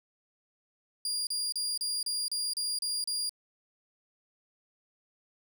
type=tone bursts; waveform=30% pulse; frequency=4818 Hz; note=D8; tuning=43 cents sharp; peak=-27 dBFS; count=9; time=1.05-3.294 s; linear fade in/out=2 ms; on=220 ms; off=33 ms; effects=none